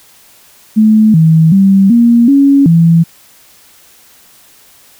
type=tone with pitch steps; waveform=sine; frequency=216.7 / 160.6 / 194.4 / 235.5 / 278.4 / 166.3 Hz; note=A3 / E3 / G3 / A#3 / C#4 / E3; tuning=-26 / -45 / -14 / +18 / +8 / +16 cents; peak=-3 dBFS; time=0.76-3.04 s; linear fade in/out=20 ms; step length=380 ms; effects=white hiss -43 dBFS RMS until 4.99 s